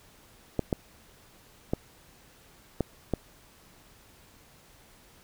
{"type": "clicks", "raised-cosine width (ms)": 2, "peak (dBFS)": -12, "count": 5, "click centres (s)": [0.593, 0.728, 1.735, 2.807, 3.137], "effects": ["pink hiss -57 dBFS RMS until 5.23 s"]}